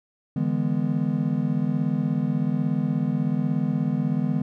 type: chord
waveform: triangle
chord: E dominant seventh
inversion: third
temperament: just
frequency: 148.33 / 164.81 / 206 / 247.2 Hz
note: D3 / E3 / G#3 / B3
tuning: +18 / 0 / -14 / +2 cents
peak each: -25 dBFS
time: 0.36-4.42 s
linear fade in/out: 5 ms
effects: none